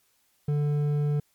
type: tone with hard clipping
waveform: triangle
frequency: 146.83 Hz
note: D3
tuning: in tune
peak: -24 dBFS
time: 0.48-1.2 s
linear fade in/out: 5 ms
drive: 10 dB
effects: white hiss -68 dBFS RMS until 1.34 s + MP3 96 kbps